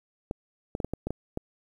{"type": "clicks", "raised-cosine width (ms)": 2, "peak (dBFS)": -17, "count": 8, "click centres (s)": [0.311, 0.751, 0.802, 0.846, 0.936, 1.07, 1.106, 1.374], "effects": ["9-bit"]}